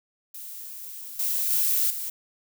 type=noise with level steps; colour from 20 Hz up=violet; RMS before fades=-39 / -26 / -23 / -32 dBFS; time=0.34-2.1 s; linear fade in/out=5 ms; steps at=1.19 / 1.5 / 1.9 s; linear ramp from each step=5 ms; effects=none